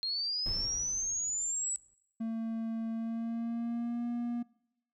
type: linear sweep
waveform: sine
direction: up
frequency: 4186 to 7902 Hz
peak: -31 dBFS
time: 0.03-1.76 s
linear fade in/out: 0 ms
type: noise with exponential decay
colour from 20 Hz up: brown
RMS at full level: -38 dBFS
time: 0.46-1.94 s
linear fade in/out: 0 ms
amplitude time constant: 320 ms
type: tone with pitch glide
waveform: triangle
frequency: 225.8 to 238.5 Hz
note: A3 to A#3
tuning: +45 to +40 cents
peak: -30 dBFS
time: 2.2-4.43 s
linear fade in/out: 10 ms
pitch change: +95 cents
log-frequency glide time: 2.92-4.07 s
effects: noise-tail reverb RT60 0.8 s tail -22 dB re dry